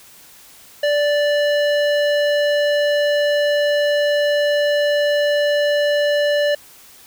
square tone with low-pass filter, 585 Hz, D5, 7 cents flat, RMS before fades -17 dBFS, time 0.83-6.55 s, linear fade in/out 5 ms, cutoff 3600 Hz, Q 1.1, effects white hiss -45 dBFS RMS until 7.06 s

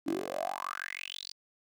10% pulse tone with high-pass filter sweep, 46.25 Hz, F#1, in tune, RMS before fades -37 dBFS, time 0.06-1.33 s, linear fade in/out 20 ms, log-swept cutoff 290 to 5000 Hz, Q 8.7, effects none

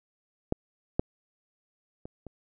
clicks, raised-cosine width 2 ms, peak -12 / -10 / -27 / -28 dBFS, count 4, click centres 0.524 / 0.995 / 2.055 / 2.267 s, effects none

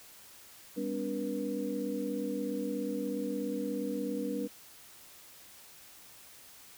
sine tone cluster, 202.1 / 252.8 / 289.7 / 480.8 Hz, G#3 / B3 / D4 / B4, -47 / +41 / -24 / -46 cents, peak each -38 / -39 / -36 / -37 dBFS, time 0.76-4.48 s, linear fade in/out 20 ms, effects white hiss -54 dBFS RMS until 6.77 s

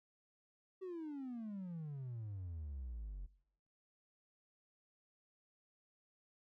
triangle exponential sweep, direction down, 385 to 43.68 Hz, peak -40 dBFS, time 0.81-3.27 s, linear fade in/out 20 ms, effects noise-tail reverb RT60 0.8 s tail -23 dB re dry + tanh soft clip ceiling -37 dBFS

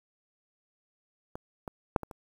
clicks, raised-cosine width 1 ms, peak -24 / -23 / -9 / -23 / -29 dBFS, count 5, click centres 1.355 / 1.678 / 1.962 / 2.033 / 2.112 s, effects 8-bit

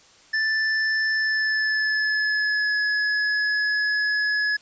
square tone with pitch glide, 1760 to 1695.1 Hz, A6 to G#6, 0 to +35 cents, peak -21 dBFS, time 0.33-4.57 s, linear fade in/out 10 ms, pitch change -65 cents, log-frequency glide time 1.12-2.77 s, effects white hiss -53 dBFS RMS until 4.61 s + resampled to 16000 Hz

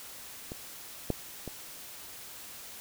clicks, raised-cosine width 2 ms, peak -25 / -14 / -24 dBFS, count 3, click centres 0.519 / 1.103 / 1.477 s, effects white hiss -46 dBFS RMS until 2.8 s

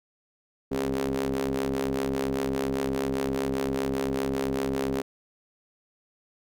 sawtooth ring-modulated tone, 67.7 Hz, C#2, 40 cents flat, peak -19 dBFS, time 0.71-5.02 s, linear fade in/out 10 ms, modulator 336 Hz, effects none

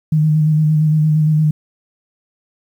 sine tone with vibrato, 154.2 Hz, D#3, 15 cents flat, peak -10 dBFS, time 0.12-1.51 s, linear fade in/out 5 ms, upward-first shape square, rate 8.7 Hz, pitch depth 22 cents each way, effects 8-bit

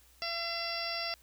harmonic tone, 678 Hz, E5, 49 cents sharp, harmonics 1 / 2 / 3 / 4 / 5 / 6 / 7 / 8, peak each -40 / -43 / -42 / -42 / -47 / -48 / -38 / -41 dBFS, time 0.22-1.14 s, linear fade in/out 0 ms, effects added 60 Hz sine -63 dBFS peak until 1.22 s + white hiss -63 dBFS RMS until 1.22 s

